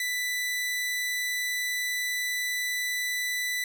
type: tone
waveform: sawtooth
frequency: 1985 Hz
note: B6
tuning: 8 cents sharp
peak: -24 dBFS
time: 0-3.64 s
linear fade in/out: 2 ms
effects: none